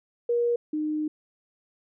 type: tone pair in turn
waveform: sine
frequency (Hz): 475.7 / 305.6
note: A#4 / D#4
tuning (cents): +35 / -31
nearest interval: minor sixth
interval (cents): 766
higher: first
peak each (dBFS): -21 / -25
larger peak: first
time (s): 0.29-0.56 / 0.73-1.08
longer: second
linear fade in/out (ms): 5
effects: none